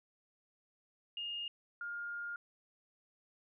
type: tone pair in turn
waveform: sine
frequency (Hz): 2838 / 1413.3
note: F7 / F6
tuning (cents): +27 / +20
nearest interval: octave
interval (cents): 1207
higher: first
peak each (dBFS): -38 / -39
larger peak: first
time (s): 1.17-1.48 / 1.81-2.36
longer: second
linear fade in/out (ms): 2
effects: none